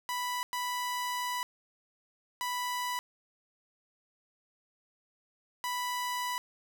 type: tone bursts at uneven times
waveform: sawtooth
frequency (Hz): 987.8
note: B5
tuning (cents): 0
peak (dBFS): -28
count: 4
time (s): 0.09-0.43 / 0.53-1.43 / 2.41-2.99 / 5.64-6.38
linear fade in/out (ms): 0
effects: none